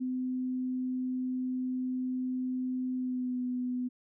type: tone with pitch glide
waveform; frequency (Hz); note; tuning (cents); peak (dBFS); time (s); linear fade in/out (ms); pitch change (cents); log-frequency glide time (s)
sine; 255 to 249.6; C4 to B3; -44 to +19; -30; 0-3.89; 20; -37; 2.96-3.39
effects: none